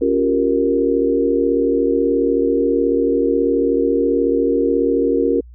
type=chord; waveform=sine; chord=G half-diminished seventh; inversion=second; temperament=equal with one note detuned; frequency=277.2 / 353.5 / 392 / 466.2 Hz; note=Db4 / F4 / G4 / Bb4; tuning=0 / +21 / 0 / 0 cents; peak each=-19 / -20 / -22 / -17 dBFS; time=0.01-5.41 s; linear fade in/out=10 ms; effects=added 60 Hz sine -37 dBFS peak until 5.54 s